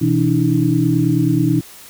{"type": "tone cluster", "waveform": "sine", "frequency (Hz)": [126, 164.7, 288.8, 318.1], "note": ["B2", "E3", "D4", "D#4"], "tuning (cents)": [35, -1, -29, 38], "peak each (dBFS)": -18, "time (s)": [0.01, 1.61], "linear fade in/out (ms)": 10, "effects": ["white hiss -40 dBFS RMS until 1.89 s"]}